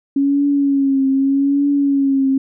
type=tone with vibrato; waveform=sine; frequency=276.4 Hz; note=C#4; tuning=5 cents flat; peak=-12 dBFS; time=0.16-2.38 s; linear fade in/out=5 ms; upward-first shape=triangle; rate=0.82 Hz; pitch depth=57 cents each way; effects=none